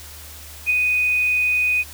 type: tone with ADSR envelope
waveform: sine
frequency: 2489 Hz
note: D#7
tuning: in tune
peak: -13 dBFS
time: 0.66-1.84 s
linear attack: 40 ms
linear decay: 9 ms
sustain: -3 dB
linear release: 35 ms
effects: added 75 Hz sine -41 dBFS peak until 1.93 s + white hiss -40 dBFS RMS until 1.93 s